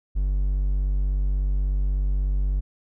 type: tone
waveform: triangle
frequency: 48.22 Hz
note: G1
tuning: 28 cents flat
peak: -18 dBFS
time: 0.15-2.61 s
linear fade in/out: 20 ms
effects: none